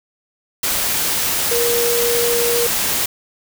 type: tone in noise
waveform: sine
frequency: 474 Hz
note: A#4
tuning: 29 cents sharp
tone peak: -17 dBFS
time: 1.51-2.67 s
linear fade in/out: 5 ms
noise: white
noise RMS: -19 dBFS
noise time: 0.63-3.06 s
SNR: -1 dB
effects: none